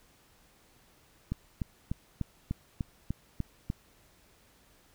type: click train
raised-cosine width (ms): 5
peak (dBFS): -19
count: 9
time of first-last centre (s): 1.32-3.701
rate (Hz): 3.36
effects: pink hiss -63 dBFS RMS until 4.94 s

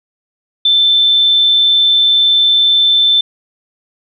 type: tone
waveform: sine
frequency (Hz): 3539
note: A7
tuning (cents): +9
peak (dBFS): -7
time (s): 0.65-3.21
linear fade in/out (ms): 5
effects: none

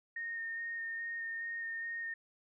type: tone with vibrato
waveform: sine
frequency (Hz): 1840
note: A#6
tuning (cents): -23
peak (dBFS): -37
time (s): 0.16-2.14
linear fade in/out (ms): 5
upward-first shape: square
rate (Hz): 2.4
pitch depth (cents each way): 10
effects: none

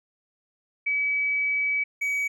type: tone pair in turn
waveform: sine / triangle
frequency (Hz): 2284 / 2270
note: D7 / C#7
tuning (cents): -49 / +41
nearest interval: unison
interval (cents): 10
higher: first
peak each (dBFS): -22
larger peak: neither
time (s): 0.86-1.84 / 2.01-2.28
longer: first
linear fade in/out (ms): 10
effects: none

